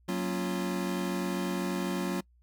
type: chord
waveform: square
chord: Gb major seventh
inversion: none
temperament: equal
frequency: 185 / 233.1 / 277.2 / 349.2 Hz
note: Gb3 / Bb3 / Db4 / F4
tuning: 0 / 0 / 0 / 0 cents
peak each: -33 / -39 / -38 / -36 dBFS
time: 0.08-2.21 s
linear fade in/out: 10 ms
effects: noise-tail reverb RT60 0.1 s tail -24 dB re dry + added 60 Hz sine -60 dBFS peak until 2.42 s